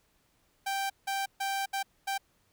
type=tone bursts at uneven times; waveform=sawtooth; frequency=784 Hz; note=G5; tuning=in tune; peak=-26 dBFS; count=5; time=0.66-0.9 / 1.07-1.26 / 1.4-1.66 / 1.73-1.83 / 2.07-2.18 s; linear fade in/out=10 ms; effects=pink hiss -70 dBFS RMS until 2.52 s